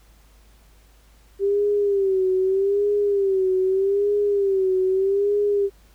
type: tone with vibrato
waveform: sine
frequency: 392 Hz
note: G4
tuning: in tune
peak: -17 dBFS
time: 1.39-5.7 s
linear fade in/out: 50 ms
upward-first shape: sine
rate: 0.81 Hz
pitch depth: 84 cents each way
effects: added 52 Hz sine -51 dBFS peak until 5.94 s + pink hiss -58 dBFS RMS until 5.94 s